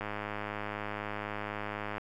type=click train; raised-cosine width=0.5 ms; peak=-21 dBFS; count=206; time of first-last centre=0.01-1.981 s; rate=104 Hz; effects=10-bit